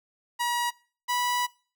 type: tone pair in turn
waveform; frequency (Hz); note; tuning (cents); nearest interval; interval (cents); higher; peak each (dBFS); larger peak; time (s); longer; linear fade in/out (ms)
sawtooth; 960 / 981.3; B5 / B5; -49 / -11; unison; 38; second; -21; neither; 0.39-0.71 / 1.08-1.47; second; 20
effects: noise-tail reverb RT60 0.4 s tail -22 dB re dry